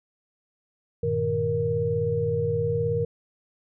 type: tone cluster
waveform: sine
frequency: 97.6 / 116.7 / 153.2 / 469 Hz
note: G2 / A#2 / D#3 / A#4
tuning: -7 / +2 / -27 / +11 cents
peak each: -31 / -31 / -30 / -24 dBFS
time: 1.03-3.05 s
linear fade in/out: 5 ms
effects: none